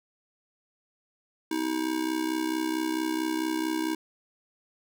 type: tone with amplitude modulation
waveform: square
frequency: 318.4 Hz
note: D#4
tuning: 40 cents sharp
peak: -24 dBFS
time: 1.51-3.95 s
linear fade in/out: 5 ms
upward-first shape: sine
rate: 64.5 Hz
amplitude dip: 75%
effects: none